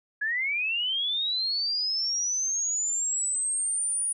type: linear sweep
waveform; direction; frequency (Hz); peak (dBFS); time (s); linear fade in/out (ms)
sine; up; 1661.2 to 9690; -25; 0.21-4.13; 10
effects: none